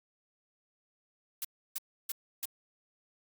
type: noise bursts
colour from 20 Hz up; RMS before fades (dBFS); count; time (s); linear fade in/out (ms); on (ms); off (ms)
blue; -35; 4; 1.42-2.454; 2; 26; 310
effects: Opus 48 kbps